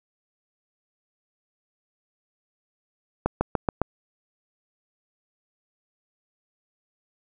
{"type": "accelerating click train", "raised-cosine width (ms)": 1, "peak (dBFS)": -7, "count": 5, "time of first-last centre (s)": [3.26, 3.816], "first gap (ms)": 150, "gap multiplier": 0.95, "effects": []}